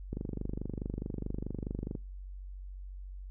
click train, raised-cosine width 3 ms, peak -23 dBFS, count 46, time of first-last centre 0.13-1.952 s, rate 24.7 Hz, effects noise-tail reverb RT60 0.3 s tail -26 dB re dry + added 47 Hz sine -41 dBFS peak until 3.3 s

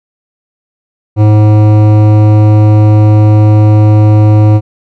sine tone with hard clipping, 106.3 Hz, G#2, 41 cents sharp, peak -4 dBFS, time 1.16-4.61 s, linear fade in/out 50 ms, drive 14 dB, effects none

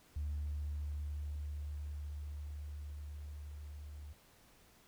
sine tone with level ramp, 73.8 Hz, D2, 9 cents sharp, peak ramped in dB -34 to -46 dBFS, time 0.16-4.13 s, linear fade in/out 5 ms, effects tanh soft clip ceiling -33 dBFS + pink hiss -65 dBFS RMS until 4.87 s

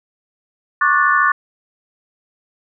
sine chord, D major seventh, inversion third, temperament just, 1101.2 / 1174.7 / 1468.3 / 1762 Hz, C#6 / D6 / F#6 / A6, -12 / 0 / -14 / +2 cents, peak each -17 dBFS, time 0.81-1.32 s, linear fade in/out 5 ms, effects none

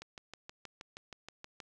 click train, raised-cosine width 0.2 ms, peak -28 dBFS, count 11, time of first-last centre 0.02-1.602 s, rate 6.32 Hz, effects none

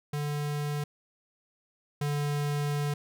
square tone pair in turn, 146.83 / 145.73 Hz, D3 / D3, 0 / -13 cents, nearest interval unison, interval 13 cents, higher first, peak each -30 / -28 dBFS, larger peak second, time 0.13-0.84 / 2.01-2.94 s, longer second, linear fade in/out 5 ms, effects none

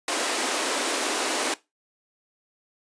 pink high-pass noise, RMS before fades -26 dBFS, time 0.08-1.54 s, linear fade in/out 2 ms, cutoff 270 Hz, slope 48 dB/octave, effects noise-tail reverb RT60 0.2 s tail -18 dB re dry + resampled to 22050 Hz

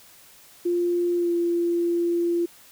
sine tone with pitch glide, 349.2 to 343.4 Hz, F4 to F4, 0 to -29 cents, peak -20 dBFS, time 0.65-2.46 s, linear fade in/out 10 ms, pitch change -29 cents, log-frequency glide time 1.16-1.32 s, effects white hiss -51 dBFS RMS until 2.71 s

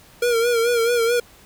square tone with vibrato, 470 Hz, A#4, 14 cents sharp, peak -17 dBFS, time 0.22-1.2 s, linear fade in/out 5 ms, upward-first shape sine, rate 4.6 Hz, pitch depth 59 cents each way, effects pink hiss -49 dBFS RMS until 1.45 s

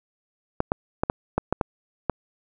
clicks, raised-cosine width 1 ms, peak -7 dBFS, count 8, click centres 0.604 / 0.719 / 1.035 / 1.099 / 1.38 / 1.526 / 1.612 / 2.097 s, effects none

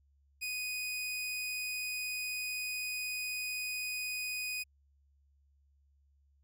sawtooth tone, 2489 Hz, D#7, in tune, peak -32 dBFS, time 0.41-4.64 s, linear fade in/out 20 ms, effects added 70 Hz sine -66 dBFS peak until 6.43 s

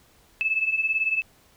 sine beating tone pair, 2600 / 2618 Hz, E7 / E7, -24 / -13 cents, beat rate 18 Hz, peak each -27 / -23 dBFS, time 0.41-1.22 s, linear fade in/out 0 ms, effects pink hiss -58 dBFS RMS until 1.56 s

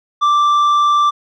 triangle tone with tanh clipping, 1174.7 Hz, D6, in tune, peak -11 dBFS, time 0.21-1.11 s, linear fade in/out 20 ms, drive 10 dB, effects none

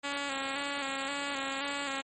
5% pulse tone with vibrato, 277.2 Hz, C#4, in tune, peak -21 dBFS, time 0.03-2.02 s, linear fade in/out 20 ms, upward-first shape square, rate 1.9 Hz, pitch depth 35 cents each way, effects MP3 32 kbps

